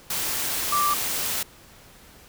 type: tone in noise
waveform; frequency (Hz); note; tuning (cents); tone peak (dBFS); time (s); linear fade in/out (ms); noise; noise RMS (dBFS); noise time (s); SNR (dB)
sine; 1174.7; D6; 0; -20; 0.72-0.94; 5; white; -27; 0.1-1.43; +4
effects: pink hiss -50 dBFS RMS until 2.28 s